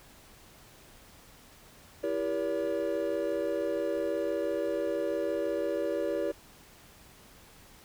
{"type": "chord", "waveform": "triangle", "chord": "E diminished seventh", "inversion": "none", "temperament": "just", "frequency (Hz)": [329.6, 395.6, 474.7, 569.6], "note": ["E4", "G4", "Bb4", "Db5"], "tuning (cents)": [0, 16, 31, 47], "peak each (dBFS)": [-33, -33, -33, -30], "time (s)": [2.03, 6.32], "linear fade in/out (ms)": 10, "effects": ["pink hiss -55 dBFS RMS until 7.84 s"]}